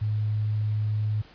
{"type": "tone", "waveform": "sine", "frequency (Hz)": 106.5, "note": "G#2", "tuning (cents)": 44, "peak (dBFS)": -23, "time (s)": [0.01, 1.22], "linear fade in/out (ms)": 10, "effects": ["pink hiss -52 dBFS RMS until 1.34 s", "resampled to 11025 Hz"]}